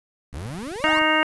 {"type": "click train", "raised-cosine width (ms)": 5, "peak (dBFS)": -31, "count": 17, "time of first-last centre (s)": [0.33, 1.017], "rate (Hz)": 23.3}
{"type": "exponential sweep", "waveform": "35% pulse", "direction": "up", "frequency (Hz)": [65.4, 1174.7], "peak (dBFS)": -28, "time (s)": [0.34, 0.99], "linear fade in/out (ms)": 0}
{"type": "harmonic tone", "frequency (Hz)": 311.1, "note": "D#4", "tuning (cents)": 0, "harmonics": [1, 2, 3, 4, 5, 6, 7, 9], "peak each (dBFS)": [-25, -25, -25, -25, -25, -25, -25, -25], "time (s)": [0.84, 1.23], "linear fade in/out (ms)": 0}
{"effects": ["resampled to 22050 Hz", "8-bit"]}